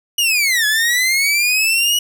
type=linear two-way sweep; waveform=sawtooth; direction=down then up; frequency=2933 to 1682 to 2933 Hz; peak=-10 dBFS; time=0.18-1.99 s; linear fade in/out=5 ms; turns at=0.66 s; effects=none